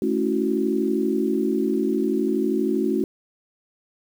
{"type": "chord", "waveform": "sine", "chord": "F# minor seventh", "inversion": "first", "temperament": "equal with one note detuned", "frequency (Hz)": [217, 277.2, 329.6, 370], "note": ["A3", "C#4", "E4", "F#4"], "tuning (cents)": [-24, 0, 0, 0], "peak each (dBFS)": [-25, -25, -26, -24], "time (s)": [0.02, 3.04], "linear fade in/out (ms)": 2, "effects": ["8-bit"]}